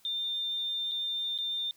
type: tone with dropouts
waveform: sine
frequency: 3603 Hz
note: A7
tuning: 40 cents sharp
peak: -30 dBFS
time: 0.05-1.71 s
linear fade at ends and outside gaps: 1 ms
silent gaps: 0.913-0.917 / 1.378-1.386 s
effects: white hiss -63 dBFS RMS until 1.76 s